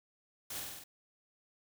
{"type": "noise with echo", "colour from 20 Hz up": "white", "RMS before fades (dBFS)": -42, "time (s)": [0.5, 0.6], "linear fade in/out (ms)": 5, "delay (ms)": 48, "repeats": 5, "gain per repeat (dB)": -2, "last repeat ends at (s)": 0.84, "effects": []}